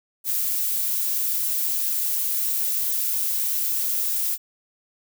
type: noise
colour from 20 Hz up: violet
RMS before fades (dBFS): -24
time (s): 0.24-4.38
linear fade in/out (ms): 50
effects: none